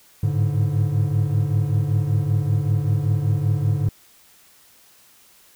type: tone cluster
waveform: triangle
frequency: 102.1 / 107.3 / 144.7 Hz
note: G#2 / A2 / D3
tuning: -29 / -43 / -25 cents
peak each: -20 dBFS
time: 0.23-3.89 s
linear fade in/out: 5 ms
effects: white hiss -53 dBFS RMS until 5.55 s